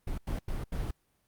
brown noise bursts at uneven times, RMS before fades -33 dBFS, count 4, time 0.07-0.18 / 0.27-0.39 / 0.48-0.64 / 0.72-0.91 s, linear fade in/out 5 ms, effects pink hiss -73 dBFS RMS until 1.27 s + Opus 32 kbps

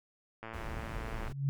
click train, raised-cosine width 0.5 ms, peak -28 dBFS, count 96, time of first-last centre 0.43-1.278 s, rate 112 Hz
brown noise, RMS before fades -40 dBFS, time 0.53-1.33 s, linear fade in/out 10 ms
sine tone with exponential growth, 138.59 Hz, C#3, in tune, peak -25 dBFS, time 1.11-1.49 s, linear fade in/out 0 ms, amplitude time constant 81 ms
effects none

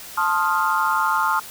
sine chord, F dominant seventh, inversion first, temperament equal with one note detuned, 880 / 1053.2 / 1244.5 / 1396.9 Hz, A5 / C6 / Eb6 / F6, 0 / +11 / 0 / 0 cents, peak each -23 dBFS, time 0.17-1.4 s, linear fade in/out 10 ms, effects white hiss -38 dBFS RMS until 1.5 s

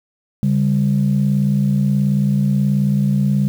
sine tone pair together, 140.8 / 199.37 Hz, C#3 / G3, +27 / +30 cents, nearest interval tritone, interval 603 cents, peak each -15 dBFS, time 0.43-3.48 s, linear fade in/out 0 ms, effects tanh soft clip ceiling -7 dBFS + 7-bit

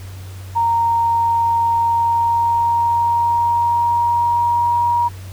sine tone with pitch glide, 928 to 951.3 Hz, A#5 to A#5, -8 to +35 cents, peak -13 dBFS, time 0.55-5.09 s, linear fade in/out 20 ms, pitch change +43 cents, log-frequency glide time 1.72-4.91 s, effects added 94 Hz sine -30 dBFS peak until 5.32 s + pink hiss -42 dBFS RMS until 5.32 s

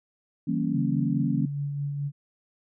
sine chord, E diminished seventh, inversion none, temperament equal with one note detuned, 164.81 / 193.41 / 233.1 / 277.2 Hz, E3 / G3 / Bb3 / Db4, 0 / -23 / 0 / 0 cents, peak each -29 / -31 / -28 / -29 dBFS, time 0.47-1.46 s, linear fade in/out 10 ms
sine tone with tremolo, 142.8 Hz, D3, 48 cents flat, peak -26 dBFS, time 0.72-2.12 s, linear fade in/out 50 ms, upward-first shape sine, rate 4.7 Hz, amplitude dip 30%
effects none

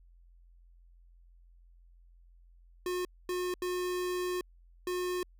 square tone bursts at uneven times, 360.8 Hz, F#4, 44 cents flat, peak -32 dBFS, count 4, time 2.86-3.05 / 3.29-3.54 / 3.62-4.41 / 4.87-5.23 s, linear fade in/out 2 ms, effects added 43 Hz sine -56 dBFS peak until 5.39 s

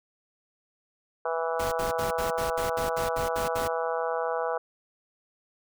harmonic tone, 164.3 Hz, E3, 5 cents flat, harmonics 3 / 4 / 5 / 6 / 7 / 8 / 9, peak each -30 / -32 / -34 / -36 / -37 / -38 / -39 dBFS, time 1.25-4.58 s, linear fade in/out 5 ms
pink noise bursts, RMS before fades -35 dBFS, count 11, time 1.59-3.68 s, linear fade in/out 10 ms, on 130 ms, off 66 ms
effects none

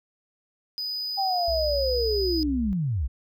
triangle tone, 4978 Hz, D#8, in tune, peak -27 dBFS, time 0.78-2.43 s, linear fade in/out 0 ms
sine linear sweep, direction down, 796 to 52.9 Hz, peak -23 dBFS, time 1.17-3.08 s, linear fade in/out 20 ms
sine tone with pitch glide, 63 to 65 Hz, B1 to C2, +35 to -11 cents, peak -29 dBFS, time 1.48-2.73 s, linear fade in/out 0 ms, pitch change +54 cents, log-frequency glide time 2.19-2.6 s
effects none

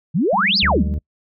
sine exponential two-way sweep, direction up then down, 138.59 to 5274 to 138.59 Hz, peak -14 dBFS, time 0.14-0.84 s, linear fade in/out 20 ms, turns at 0.58 s
sine tone with tremolo, 195.4 Hz, G3, 5 cents flat, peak -20 dBFS, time 0.33-0.94 s, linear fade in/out 0 ms, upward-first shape sine, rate 19 Hz, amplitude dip 100%
harmonic tone, 75.4 Hz, D2, 46 cents sharp, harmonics 1 / 2 / 3 / 4 / 5 / 6 / 8, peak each -20 / -31 / -36 / -41 / -43 / -44 / -44 dBFS, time 0.62-0.99 s, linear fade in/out 10 ms
effects noise-tail reverb RT60 0.1 s tail -26 dB re dry

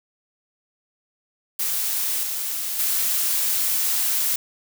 blue noise with level steps, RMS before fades -24 / -27 / -22 dBFS, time 1.59-4.36 s, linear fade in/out 5 ms, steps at 2.23 / 2.79 s, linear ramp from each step 2 ms, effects none

